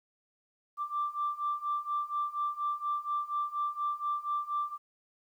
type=beating tone pair; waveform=sine; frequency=1174.7 / 1178.9 Hz; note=D6 / D6; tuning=0 / +6 cents; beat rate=4.2 Hz; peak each=-34 / -32 dBFS; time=0.77-4.78 s; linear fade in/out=50 ms; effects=tanh soft clip ceiling -23 dBFS + 11-bit